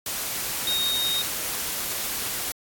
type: tone in noise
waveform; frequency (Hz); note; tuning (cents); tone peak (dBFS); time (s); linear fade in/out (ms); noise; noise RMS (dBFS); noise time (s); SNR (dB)
sine; 3729; A#7; 0; -23; 0.67-1.22; 2; white; -29; 0.06-2.52; +3
effects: AAC 64 kbps